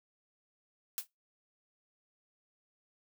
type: noise with exponential decay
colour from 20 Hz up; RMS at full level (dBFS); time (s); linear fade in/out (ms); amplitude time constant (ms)
blue; -31; 0.98-1.07; 0; 18
effects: noise-tail reverb RT60 0.2 s tail -23 dB re dry